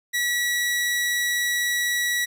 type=tone; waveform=sawtooth; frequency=1936 Hz; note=B6; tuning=35 cents flat; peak=-18 dBFS; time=0.13-2.26 s; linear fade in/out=20 ms; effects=none